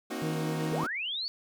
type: chord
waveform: sawtooth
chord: C half-diminished seventh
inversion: third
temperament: equal with one note detuned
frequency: 233.1 / 268.5 / 311.1 / 370 Hz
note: Bb3 / C4 / Eb4 / Gb4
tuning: 0 / +45 / 0 / 0 cents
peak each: -35 dBFS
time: 0.1-0.87 s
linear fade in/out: 10 ms
type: harmonic tone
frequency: 158.2 Hz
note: D#3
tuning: 29 cents sharp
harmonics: 1 / 2 / 3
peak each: -32 / -40 / -39 dBFS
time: 0.22-0.84 s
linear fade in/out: 2 ms
type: linear sweep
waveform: sine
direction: up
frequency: 311.1 to 4568 Hz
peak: -31 dBFS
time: 0.72-1.28 s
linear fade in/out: 0 ms
effects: none